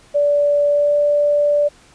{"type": "tone with pitch glide", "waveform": "sine", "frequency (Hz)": [580, 584.7], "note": ["D5", "D5"], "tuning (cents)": [-22, -8], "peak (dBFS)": -12, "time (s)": [0.14, 1.69], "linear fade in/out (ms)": 20, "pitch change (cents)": 14, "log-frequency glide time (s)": [0.68, 0.95], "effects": ["pink hiss -49 dBFS RMS until 1.94 s", "resampled to 22050 Hz"]}